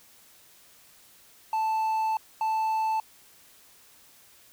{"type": "tone bursts at uneven times", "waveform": "triangle", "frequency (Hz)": 880, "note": "A5", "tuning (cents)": 0, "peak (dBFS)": -22, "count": 2, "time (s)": [[1.53, 2.17], [2.41, 3]], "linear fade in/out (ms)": 2, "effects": ["white hiss -56 dBFS RMS until 4.52 s"]}